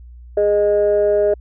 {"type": "tone pair together", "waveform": "sine", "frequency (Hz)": [412.5, 618], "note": ["G#4", "D#5"], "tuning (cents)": [-12, -12], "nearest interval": "perfect fifth", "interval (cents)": 700, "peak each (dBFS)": -14, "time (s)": [0.37, 1.34], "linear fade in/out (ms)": 5, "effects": ["tanh soft clip ceiling -7 dBFS", "added 60 Hz sine -36 dBFS peak until 1.4 s"]}